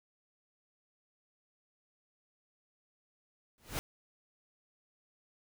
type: noise with exponential growth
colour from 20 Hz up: pink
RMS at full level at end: -32 dBFS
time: 3.58-3.79 s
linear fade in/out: 0 ms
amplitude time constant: 44 ms
effects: none